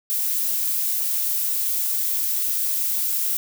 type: noise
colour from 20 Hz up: violet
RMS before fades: -23 dBFS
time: 0.1-3.37 s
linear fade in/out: 0 ms
effects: none